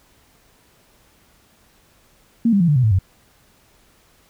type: tone with pitch steps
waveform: sine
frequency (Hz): 231.3 / 199.05 / 171.29 / 147.4 / 126.85 / 109.16 / 93.94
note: A#3 / G3 / F3 / D3 / B2 / A2 / F#2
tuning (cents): -13 / +27 / -33 / +7 / +47 / -13 / +27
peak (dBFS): -12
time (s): 2.45-2.989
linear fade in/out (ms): 5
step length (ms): 77
effects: pink hiss -56 dBFS RMS until 4.29 s